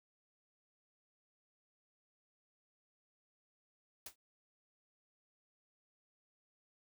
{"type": "noise with exponential decay", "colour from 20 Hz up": "white", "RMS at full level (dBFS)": -42, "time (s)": [4.06, 4.16], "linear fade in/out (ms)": 5, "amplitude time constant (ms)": 20, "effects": []}